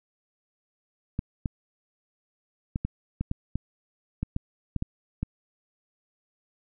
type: clicks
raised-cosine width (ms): 5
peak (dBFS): -15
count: 12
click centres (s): 1.191 / 1.458 / 2.759 / 2.85 / 3.21 / 3.314 / 3.556 / 4.23 / 4.364 / 4.763 / 4.824 / 5.23
effects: none